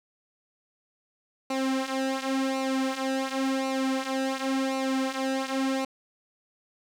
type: tone with flanger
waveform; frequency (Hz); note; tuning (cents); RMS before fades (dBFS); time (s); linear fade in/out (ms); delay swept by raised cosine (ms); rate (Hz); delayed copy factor
sawtooth; 265.8; C4; +27; -28; 1.5-5.85; 5; 0.59 to 4.69; 0.92; -0.75
effects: low-pass 8000 Hz 12 dB/octave + 8-bit